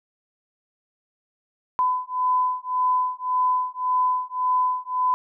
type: beating tone pair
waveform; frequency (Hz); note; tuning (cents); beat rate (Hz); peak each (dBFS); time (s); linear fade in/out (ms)
sine; 1006 / 1007.8; B5 / B5; +32 / +35; 1.8; -23 / -23; 1.79-5.14; 0
effects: none